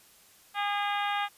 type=harmonic tone; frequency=407.8 Hz; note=G#4; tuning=32 cents flat; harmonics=2 / 3 / 4 / 5 / 6 / 7 / 8 / 9; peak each=-30 / -34 / -36 / -38 / -40 / -41 / -42 / -43 dBFS; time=0.54-1.29 s; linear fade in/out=50 ms; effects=white hiss -58 dBFS RMS until 1.37 s + resampled to 32000 Hz